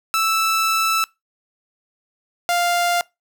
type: tone pair in turn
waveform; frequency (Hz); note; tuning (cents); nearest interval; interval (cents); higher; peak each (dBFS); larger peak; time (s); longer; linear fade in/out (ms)
sawtooth; 1318.5 / 698.5; E6 / F5; 0 / 0; major seventh; 1100; first; -13; neither; 0.14-1.04 / 2.49-3.01; first; 0
effects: noise-tail reverb RT60 0.2 s tail -23 dB re dry